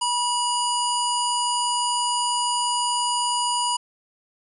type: harmonic tone with a mistuned harmonic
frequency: 969 Hz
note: B5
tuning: 33 cents flat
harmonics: 1 / 3 / 5 / 7 / 9 / 10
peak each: -23 / -28 / -30 / -31 / -33 / -33 dBFS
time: 0.01-3.77 s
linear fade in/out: 10 ms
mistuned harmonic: 7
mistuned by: +52 cents
effects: none